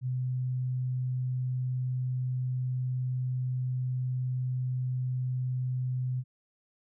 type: tone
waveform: sine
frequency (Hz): 127.2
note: C3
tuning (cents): -48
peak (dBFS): -28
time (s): 0.01-6.24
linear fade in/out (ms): 50
effects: none